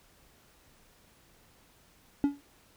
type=tone with exponential decay; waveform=triangle; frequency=284.1 Hz; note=C#4; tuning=43 cents sharp; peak=-17 dBFS; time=2.24-2.41 s; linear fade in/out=0 ms; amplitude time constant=35 ms; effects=pink hiss -62 dBFS RMS until 2.76 s